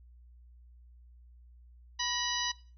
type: harmonic tone with a mistuned harmonic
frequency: 984 Hz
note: B5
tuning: 7 cents flat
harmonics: 1 / 2 / 3 / 4 / 5 / 6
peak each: -38 / -38 / -37 / -37 / -37 / -38 dBFS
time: 1.99-2.52 s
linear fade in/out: 10 ms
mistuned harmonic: 2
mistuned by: -65 cents
effects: noise-tail reverb RT60 0.4 s tail -20 dB re dry + added 60 Hz sine -53 dBFS peak until 2.77 s